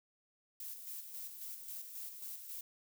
violet noise with tremolo, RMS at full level -45 dBFS, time 0.6-2.61 s, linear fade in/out 2 ms, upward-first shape square, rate 3.7 Hz, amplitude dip 45%, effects none

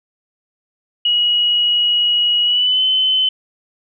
sine tone with pitch glide, 2906 to 3047 Hz, F#7 to G7, -32 to -50 cents, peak -12 dBFS, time 1.05-3.29 s, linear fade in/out 5 ms, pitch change +82 cents, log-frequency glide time 2.44-2.82 s, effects none

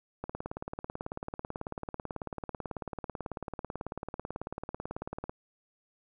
click train, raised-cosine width 1 ms, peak -22 dBFS, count 93, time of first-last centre 0.24-5.295 s, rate 18.2 Hz, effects none

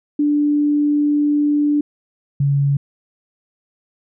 sine tone pair in turn, 293.7 / 140.71 Hz, D4 / C#3, 0 / +26 cents, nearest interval octave + minor second, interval 1274 cents, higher first, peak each -13 dBFS, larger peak neither, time 0.19-1.81 / 2.4-2.77 s, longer first, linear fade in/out 5 ms, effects none

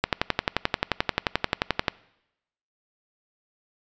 click train, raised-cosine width 0.3 ms, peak -4 dBFS, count 22, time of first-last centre 0.04-1.882 s, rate 11.4 Hz, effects noise-tail reverb RT60 0.9 s tail -22 dB re dry + resampled to 16000 Hz

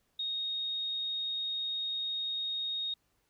sine tone, 3729 Hz, A#7, in tune, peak -32 dBFS, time 0.19-2.94 s, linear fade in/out 5 ms, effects pink hiss -75 dBFS RMS until 3.29 s

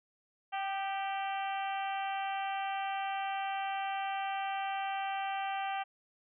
harmonic tone with a mistuned harmonic, 390 Hz, G4, 9 cents flat, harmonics 2 / 3 / 4 / 5 / 6 / 7 / 8, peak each -34 / -44 / -44 / -47 / -47 / -46 / -48 dBFS, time 0.52-5.84 s, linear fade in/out 20 ms, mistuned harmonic 3, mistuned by +44 cents, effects none

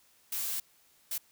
blue noise bursts at uneven times, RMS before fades -34 dBFS, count 2, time 0.32-0.6 / 1.11-1.18 s, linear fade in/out 5 ms, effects white hiss -65 dBFS RMS until 1.31 s

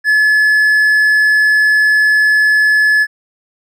triangle tone, 1715 Hz, A6, 45 cents flat, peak -6 dBFS, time 0.04-3.07 s, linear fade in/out 50 ms, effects none

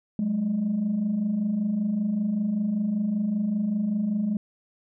sine tone pair together, 186.22 / 211.4 Hz, F#3 / G#3, +11 / +31 cents, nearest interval major second, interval 220 cents, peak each -29 / -22 dBFS, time 0.19-4.37 s, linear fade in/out 2 ms, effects tanh soft clip ceiling -19 dBFS

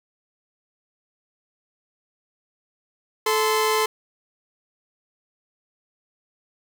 sawtooth tone pair together, 435.6 / 1036 Hz, A4 / C6, -17 / -17 cents, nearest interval octave + minor third, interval 1500 cents, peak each -17 / -19 dBFS, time 3.26-3.86 s, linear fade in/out 5 ms, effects 8-bit

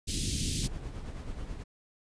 pink band-stop noise, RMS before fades -31 dBFS, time 0.07-0.68 s, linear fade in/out 20 ms, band 300 to 3200 Hz, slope 24 dB/octave
brown noise with tremolo, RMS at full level -37 dBFS, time 0.62-1.64 s, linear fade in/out 20 ms, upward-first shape sine, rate 9.2 Hz, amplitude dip 45%
effects resampled to 22050 Hz

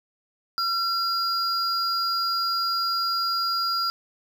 triangle tone pair together, 1360 / 4850 Hz, F6 / D#8, -46 / -45 cents, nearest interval octave + minor seventh, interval 2201 cents, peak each -24 dBFS, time 0.58-3.9 s, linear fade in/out 0 ms, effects none

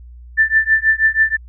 sine tone with tremolo, 1770 Hz, A6, 10 cents sharp, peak -7 dBFS, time 0.37-1.37 s, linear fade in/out 20 ms, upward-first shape triangle, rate 6.2 Hz, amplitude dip 100%, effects added 60 Hz sine -35 dBFS peak until 1.48 s

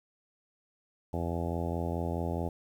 harmonic tone, 84.7 Hz, E2, 48 cents sharp, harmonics 1 / 2 / 3 / 4 / 5 / 6 / 7 / 8 / 9 / 10, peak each -34 / -37 / -39 / -40 / -41 / -42 / -42 / -43 / -44 / -44 dBFS, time 1.13-2.49 s, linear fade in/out 5 ms, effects 10-bit

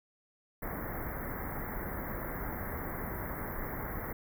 pink band-stop noise, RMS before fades -38 dBFS, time 0.62-4.13 s, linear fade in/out 5 ms, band 2100 to 12000 Hz, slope 96 dB/octave, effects none

